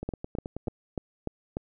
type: two click trains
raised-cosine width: 2 ms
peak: -21 / -17 dBFS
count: 7 / 6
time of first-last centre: 0.03-0.673 / 0.09-1.569 s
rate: 9.33 / 3.38 Hz
effects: none